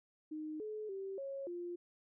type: tone with pitch steps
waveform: sine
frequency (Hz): 308.7 / 428.3 / 388 / 548 / 349.7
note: D#4 / A4 / G4 / C#5 / F4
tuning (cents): -14 / -47 / -18 / -20 / +2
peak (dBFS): -40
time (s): 0.31-1.76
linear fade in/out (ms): 10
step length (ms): 290
effects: none